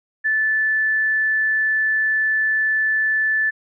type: tone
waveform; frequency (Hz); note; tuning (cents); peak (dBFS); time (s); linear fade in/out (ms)
sine; 1749; A6; -11; -16; 0.24-3.51; 20
effects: none